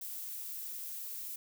violet noise with high-pass filter sweep, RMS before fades -42 dBFS, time 0.01-1.36 s, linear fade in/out 5 ms, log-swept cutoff 290 to 520 Hz, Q 1.5, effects none

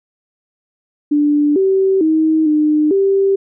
sine tone with pitch steps, 293.9 / 384.3 / 316 / 303.3 / 391.3 Hz, D4 / G4 / D#4 / D#4 / G4, +1 / -34 / +27 / -44 / -3 cents, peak -10 dBFS, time 1.11-3.36 s, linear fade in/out 10 ms, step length 450 ms, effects none

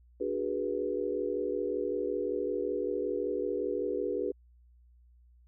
sine chord, G# half-diminished seventh, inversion second, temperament equal with one note detuned, 293.7 / 370 / 415.3 / 487.9 Hz, D4 / F#4 / G#4 / B4, 0 / 0 / 0 / -21 cents, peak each -38 / -35 / -34 / -34 dBFS, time 0.2-4.32 s, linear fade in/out 10 ms, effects added 60 Hz sine -57 dBFS peak until 5.47 s

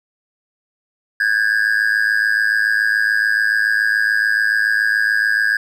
triangle tone with amplitude modulation, 1632 Hz, G#6, 31 cents flat, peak -8 dBFS, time 1.2-5.57 s, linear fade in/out 5 ms, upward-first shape sine, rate 107 Hz, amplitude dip 90%, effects none

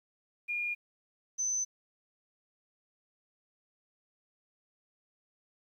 sine tone pair in turn, 2422 / 6103 Hz, D#7 / G8, -47 / -47 cents, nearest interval octave + major third, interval 1600 cents, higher second, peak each -31 / -29 dBFS, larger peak second, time 0.48-0.75 / 1.38-1.65 s, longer neither, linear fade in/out 20 ms, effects 11-bit

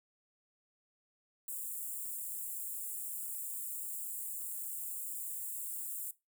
white high-pass noise, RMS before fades -41 dBFS, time 1.48-6.11 s, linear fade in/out 2 ms, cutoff 7300 Hz, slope 96 dB/octave, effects noise-tail reverb RT60 0.2 s tail -18 dB re dry

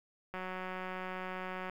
click train, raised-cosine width 0.5 ms, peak -26 dBFS, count 252, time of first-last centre 0.34-1.697 s, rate 185 Hz, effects 10-bit

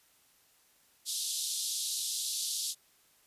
pink band-pass noise, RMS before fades -35 dBFS, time 1.05-2.75 s, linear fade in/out 50 ms, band 3500 to 12000 Hz, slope 48 dB/octave, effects white hiss -66 dBFS RMS until 3.26 s + resampled to 32000 Hz

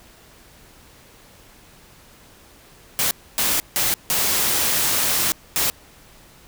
white noise bursts at uneven times, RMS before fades -20 dBFS, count 5, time 2.99-3.11 / 3.38-3.6 / 3.76-3.94 / 4.1-5.32 / 5.56-5.7 s, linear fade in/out 0 ms, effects pink hiss -49 dBFS RMS until 6.47 s

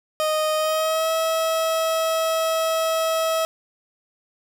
30% pulse tone with pitch glide, 620 to 646.7 Hz, D#5 to E5, -6 to -33 cents, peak -17 dBFS, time 0.2-3.45 s, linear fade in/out 0 ms, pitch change +73 cents, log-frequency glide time 0.56-1.11 s, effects none

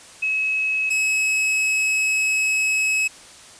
sine / 45% pulse tone pair in turn, 2570 / 2570 Hz, E7 / E7, -45 / -45 cents, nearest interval unison, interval 0 cents, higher neither, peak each -19 / -18 dBFS, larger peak second, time 0.22-0.9 / 0.9-3.08 s, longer second, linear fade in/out 10 ms, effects white hiss -44 dBFS RMS until 3.59 s + resampled to 22050 Hz

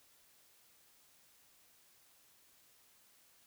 silence, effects white hiss -67 dBFS RMS until 3.46 s

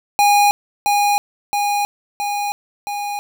square tone with echo, 819 Hz, G#5, 24 cents flat, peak -11 dBFS, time 0.19-0.51 s, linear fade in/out 0 ms, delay 670 ms, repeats 4, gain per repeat -3 dB, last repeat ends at 3.19 s, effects 7-bit

